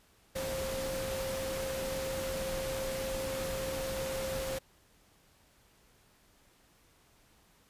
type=tone in noise; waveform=sine; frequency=531 Hz; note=C5; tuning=25 cents sharp; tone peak=-35 dBFS; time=0.35-4.59 s; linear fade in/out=10 ms; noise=pink; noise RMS=-39 dBFS; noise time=0.35-4.59 s; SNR=+1 dB; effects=pink hiss -65 dBFS RMS until 7.69 s + resampled to 32000 Hz